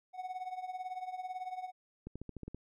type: tone with tremolo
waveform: triangle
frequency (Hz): 740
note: F#5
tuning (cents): 0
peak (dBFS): -33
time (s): 0.13-1.72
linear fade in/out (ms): 50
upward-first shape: triangle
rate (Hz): 18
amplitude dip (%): 85
type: clicks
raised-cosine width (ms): 3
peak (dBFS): -30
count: 8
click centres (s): 2.07 / 2.156 / 2.216 / 2.293 / 2.367 / 2.433 / 2.48 / 2.546
effects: none